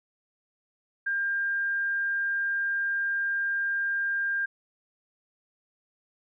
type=tone; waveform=sine; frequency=1600 Hz; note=G6; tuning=35 cents sharp; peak=-25 dBFS; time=1.06-4.46 s; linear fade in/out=10 ms; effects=none